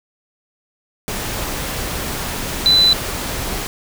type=tone in noise; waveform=sine; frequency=4000 Hz; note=B7; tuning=21 cents sharp; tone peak=-9 dBFS; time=2.66-2.93 s; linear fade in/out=0 ms; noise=pink; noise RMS=-24 dBFS; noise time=1.08-3.67 s; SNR=+12 dB; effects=none